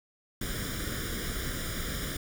pink noise with comb filter, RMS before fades -34 dBFS, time 0.41-2.17 s, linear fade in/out 5 ms, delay 0.57 ms, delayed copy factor +0.85, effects none

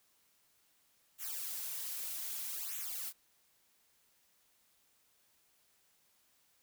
blue noise with flanger, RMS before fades -41 dBFS, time 1.18-3.13 s, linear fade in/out 50 ms, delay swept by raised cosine 0.2 to 5.3 ms, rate 0.63 Hz, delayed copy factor -0.85, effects white hiss -72 dBFS RMS until 6.62 s

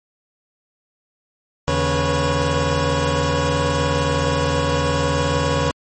25% pulse tone cluster, 80.3 / 141.3 / 488.3 / 552 Hz, E2 / C#3 / B4 / C#5, -45 / +34 / -20 / -7 cents, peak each -19 dBFS, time 1.68-5.71 s, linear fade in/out 0 ms, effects MP3 32 kbps

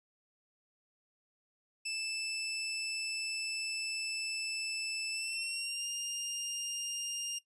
20% pulse tone with pitch glide, 2637 to 2810 Hz, E7 to F7, 0 to +10 cents, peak -30 dBFS, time 1.85-7.39 s, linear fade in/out 10 ms, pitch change +110 cents, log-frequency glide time 5.11-5.87 s, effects noise-tail reverb RT60 0.1 s tail -17 dB re dry + resampled to 24000 Hz

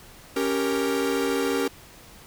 45% pulse chord, G diminished, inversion second, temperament equal, 277.2 / 392 / 466.2 Hz, Db4 / G4 / Bb4, 0 / 0 / 0 cents, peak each -27 dBFS, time 0.36-1.68 s, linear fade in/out 5 ms, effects pink hiss -48 dBFS RMS until 2.26 s

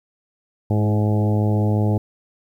harmonic tone with a mistuned harmonic, 105.6 Hz, G#2, 29 cents sharp, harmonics 1 / 2 / 3 / 4 / 5 / 6 / 7 / 8, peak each -17 / -23 / -27 / -29 / -31 / -33 / -34 / -35 dBFS, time 0.7-1.98 s, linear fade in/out 5 ms, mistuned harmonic 3, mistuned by +15 cents, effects 9-bit

